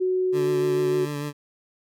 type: tone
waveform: sine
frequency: 370 Hz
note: F#4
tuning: in tune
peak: -20 dBFS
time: 0-1.06 s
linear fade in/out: 20 ms
type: tone with vibrato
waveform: 20% pulse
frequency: 146 Hz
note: D3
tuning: 10 cents flat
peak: -23 dBFS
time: 0.32-1.33 s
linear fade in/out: 50 ms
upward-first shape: sine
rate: 6.7 Hz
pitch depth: 23 cents each way
effects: none